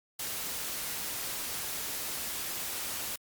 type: noise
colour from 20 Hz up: white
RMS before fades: -36 dBFS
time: 0.19-3.16 s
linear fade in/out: 5 ms
effects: Opus 48 kbps